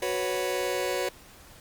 sawtooth chord, F# suspended fourth, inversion none, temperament just, 370 / 493.3 / 555 Hz, F#4 / B4 / C#5, 0 / -2 / +2 cents, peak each -27 dBFS, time 0.02-1.09 s, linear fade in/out 5 ms, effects pink hiss -51 dBFS RMS until 1.6 s + Opus 48 kbps

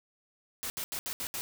white noise bursts at uneven times, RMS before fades -36 dBFS, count 6, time 0.63-0.7 / 0.77-0.84 / 0.92-0.99 / 1.06-1.13 / 1.2-1.27 / 1.34-1.41 s, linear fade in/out 0 ms, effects none

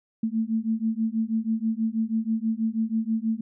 sine beating tone pair, 220 / 226.2 Hz, A3 / A3, 0 / +48 cents, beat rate 6.2 Hz, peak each -26 dBFS, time 0.23-3.41 s, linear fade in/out 5 ms, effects none

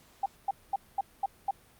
sine tone bursts, 790 Hz, G5, 13 cents sharp, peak -25 dBFS, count 6, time 0.23-1.51 s, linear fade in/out 5 ms, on 30 ms, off 220 ms, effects pink hiss -60 dBFS RMS until 1.79 s + Opus 48 kbps

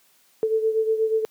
sine beating tone pair, 440 / 448.3 Hz, A4 / A4, 0 / +32 cents, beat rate 8.3 Hz, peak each -20 / -26 dBFS, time 0.43-1.25 s, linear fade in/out 0 ms, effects white hiss -60 dBFS RMS until 1.3 s + high-pass 150 Hz 12 dB/octave

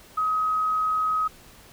sine tone, 1266 Hz, D#6, 30 cents sharp, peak -21 dBFS, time 0.17-1.28 s, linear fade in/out 10 ms, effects pink hiss -50 dBFS RMS until 1.72 s

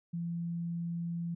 sine tone, 169.9 Hz, F3, 47 cents flat, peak -33 dBFS, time 0.13-1.35 s, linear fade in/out 10 ms, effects none

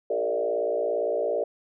sine tone with frequency modulation, 523.3 Hz, C5, in tune, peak -23 dBFS, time 0.1-1.44 s, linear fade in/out 5 ms, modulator 57.6 Hz, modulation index 2.2, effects none

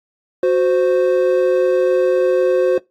triangle tone pair together, 368.1 / 520 Hz, F#4 / C5, -9 / -11 cents, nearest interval tritone, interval 598 cents, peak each -13 dBFS, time 0.43-2.78 s, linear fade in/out 2 ms, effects noise-tail reverb RT60 0.2 s tail -22 dB re dry + AAC 48 kbps

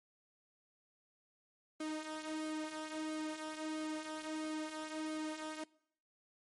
sawtooth tone with flanger, 311.1 Hz, D#4, in tune, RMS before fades -42 dBFS, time 1.8-5.64 s, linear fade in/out 5 ms, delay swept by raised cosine 1.1 to 3.7 ms, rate 1.5 Hz, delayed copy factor -0.6, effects noise-tail reverb RT60 0.7 s tail -24 dB re dry + MP3 48 kbps

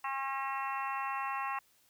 harmonic tone, 270.5 Hz, C#4, 42 cents flat, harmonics 3 / 4 / 5 / 6 / 7 / 8 / 9 / 10, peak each -39 / -36 / -45 / -50 / -43 / -51 / -53 / -44 dBFS, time 0.04-1.59 s, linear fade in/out 5 ms, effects white hiss -68 dBFS RMS until 1.89 s

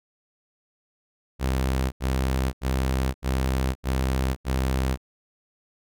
sawtooth tone bursts, 65.41 Hz, C2, in tune, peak -18 dBFS, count 6, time 1.39-4.975 s, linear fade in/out 50 ms, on 530 ms, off 81 ms, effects none

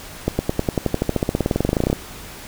accelerating click train, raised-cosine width 2 ms, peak -4 dBFS, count 28, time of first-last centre 0.28-1.929 s, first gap 110 ms, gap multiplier 0.95, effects pink hiss -37 dBFS RMS until 2.47 s

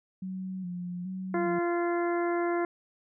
sine tone with vibrato, 182.5 Hz, F#3, 24 cents flat, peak -33 dBFS, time 0.22-1.59 s, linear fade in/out 5 ms, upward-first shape square, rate 1.2 Hz, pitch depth 47 cents each way
harmonic tone, 345.5 Hz, F4, 19 cents flat, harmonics 1 / 2 / 3 / 4 / 5 / 6, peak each -27 / -33 / -37 / -39 / -41 / -43 dBFS, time 1.34-2.65 s, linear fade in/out 2 ms
effects none

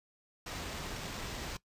pink noise with sample-and-hold, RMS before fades -41 dBFS, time 0.46-1.57 s, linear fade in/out 5 ms, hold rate 11025 Hz, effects noise-tail reverb RT60 0.1 s tail -19 dB re dry + resampled to 32000 Hz

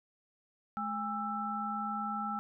sine tone cluster, 213.2 / 812 / 1326 Hz, G#3 / G#5 / E6, +46 / -39 / +10 cents, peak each -39 / -38 / -36 dBFS, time 0.77-2.39 s, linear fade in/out 0 ms, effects none

